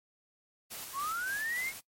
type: noise with tremolo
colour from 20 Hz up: white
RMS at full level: -42 dBFS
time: 0.7-1.81 s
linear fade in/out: 20 ms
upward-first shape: square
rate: 3.5 Hz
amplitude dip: 30%
type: linear sweep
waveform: sine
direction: up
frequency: 1046.5 to 2194 Hz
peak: -32 dBFS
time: 0.93-1.73 s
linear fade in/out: 50 ms
effects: noise-tail reverb RT60 0.1 s tail -20 dB re dry + MP3 64 kbps